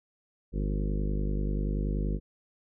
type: harmonic tone with a mistuned harmonic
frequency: 50.4 Hz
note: G1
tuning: 49 cents sharp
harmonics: 1 / 2 / 3 / 4 / 5 / 6 / 7 / 8 / 9 / 10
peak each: -28 / -41 / -35 / -37 / -40 / -44 / -41 / -49 / -44 / -50 dBFS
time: 0.52-2.2 s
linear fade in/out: 50 ms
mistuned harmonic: 10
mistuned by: +60 cents
effects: none